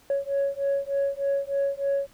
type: beating tone pair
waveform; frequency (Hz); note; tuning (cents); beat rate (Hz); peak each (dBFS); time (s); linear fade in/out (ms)
sine; 554.4 / 557.7; C#5 / C#5; 0 / +10; 3.3; -25; 0.1-2.07; 2
effects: tanh soft clip ceiling -19 dBFS + pink hiss -57 dBFS RMS until 2.13 s